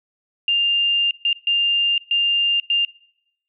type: tone bursts at uneven times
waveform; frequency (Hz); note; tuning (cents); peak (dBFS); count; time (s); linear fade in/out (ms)
sine; 2800; F7; +4; -15; 5; 0.48-1.11 / 1.25-1.33 / 1.47-1.98 / 2.11-2.6 / 2.7-2.85; 2
effects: noise-tail reverb RT60 0.8 s tail -23 dB re dry